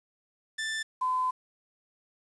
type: tone pair in turn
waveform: sawtooth / sine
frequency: 1768 / 1018.3 Hz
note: A6 / C6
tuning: +8 / -47 cents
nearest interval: minor seventh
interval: 955 cents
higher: first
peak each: -27 / -25 dBFS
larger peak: second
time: 0.58-0.83 / 1.01-1.31 s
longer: second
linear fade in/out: 10 ms
effects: resampled to 22050 Hz + 9-bit